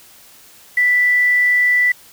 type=tone with quantisation; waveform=sine; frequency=1975.5 Hz; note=B6; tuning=in tune; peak=-11 dBFS; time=0.77-1.92 s; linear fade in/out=5 ms; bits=6; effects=white hiss -45 dBFS RMS until 2.12 s